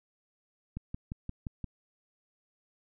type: click train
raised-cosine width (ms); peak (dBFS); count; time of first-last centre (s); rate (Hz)
5; -24; 6; 0.77-1.643; 5.73
effects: none